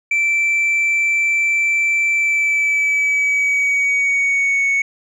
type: tone with pitch glide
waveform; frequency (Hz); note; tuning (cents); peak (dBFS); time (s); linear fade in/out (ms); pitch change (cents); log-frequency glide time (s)
sine; 2334 to 2218; D7 to C#7; -11 to 0; -11; 0.11-4.82; 5; -89; 2.13-4.66
effects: tanh soft clip ceiling -13 dBFS